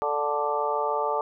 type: harmonic tone with a mistuned harmonic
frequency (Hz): 146.83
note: D3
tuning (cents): 0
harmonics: 3 / 4 / 5 / 6 / 7 / 8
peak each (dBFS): -30 / -30 / -33 / -28 / -40 / -30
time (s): 0.02-1.21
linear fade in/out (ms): 0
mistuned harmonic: 7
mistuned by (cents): +23
effects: none